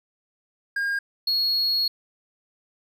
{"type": "tone pair in turn", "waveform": "triangle", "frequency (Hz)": [1618, 4320], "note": ["G#6", "C#8"], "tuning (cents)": [-46, -45], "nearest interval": "octave + perfect fourth", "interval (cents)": 1701, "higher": "second", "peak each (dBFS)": [-21, -19], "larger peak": "second", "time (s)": [[0.76, 0.99], [1.27, 1.88]], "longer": "second", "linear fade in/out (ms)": 5, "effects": []}